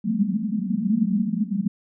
white band-pass noise, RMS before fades -23 dBFS, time 0.04-1.68 s, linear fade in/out 10 ms, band 180 to 230 Hz, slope 96 dB/octave, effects none

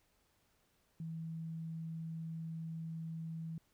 sine tone, 162.6 Hz, E3, 23 cents flat, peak -40 dBFS, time 1-3.58 s, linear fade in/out 2 ms, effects pink hiss -75 dBFS RMS until 3.73 s

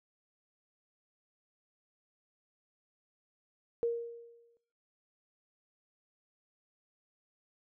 sine tone with exponential decay, 468.2 Hz, A#4, 8 cents sharp, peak -26 dBFS, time 3.83-4.57 s, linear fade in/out 0 ms, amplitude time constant 160 ms, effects noise-tail reverb RT60 0.7 s tail -22 dB re dry

